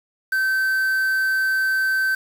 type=tone with quantisation; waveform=triangle; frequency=1545 Hz; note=G6; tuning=26 cents flat; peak=-16 dBFS; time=0.32-2.15 s; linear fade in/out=5 ms; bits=6; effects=none